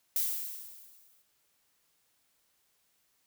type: noise with exponential decay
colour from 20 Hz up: violet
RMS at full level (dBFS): -28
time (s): 0.16-1.22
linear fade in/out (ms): 2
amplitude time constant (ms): 230
effects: white hiss -73 dBFS RMS until 3.26 s